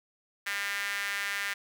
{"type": "tone with high-pass filter", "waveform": "sawtooth", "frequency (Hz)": 200.8, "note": "G3", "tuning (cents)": 42, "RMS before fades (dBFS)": -33, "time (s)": [0.46, 1.54], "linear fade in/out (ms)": 10, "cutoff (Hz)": 1800, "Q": 3.2, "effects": []}